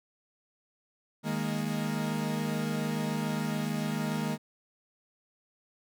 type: chord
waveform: 40% pulse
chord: D# suspended fourth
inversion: none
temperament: equal with one note detuned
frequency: 155.56 / 206.1 / 233.1 Hz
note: D#3 / G#3 / A#3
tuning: 0 / -13 / 0 cents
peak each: -33 dBFS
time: 1.23-4.38 s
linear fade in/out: 50 ms
effects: none